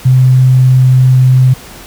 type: tone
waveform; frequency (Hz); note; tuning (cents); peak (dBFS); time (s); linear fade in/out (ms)
sine; 128.8; C3; -27; -3; 0.05-1.54; 10
effects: pink hiss -32 dBFS RMS until 1.86 s